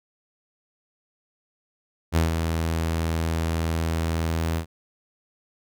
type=tone with ADSR envelope; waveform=sawtooth; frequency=81.8 Hz; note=E2; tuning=13 cents flat; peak=-13 dBFS; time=2.12-4.66 s; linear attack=43 ms; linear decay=140 ms; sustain=-6 dB; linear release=91 ms; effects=none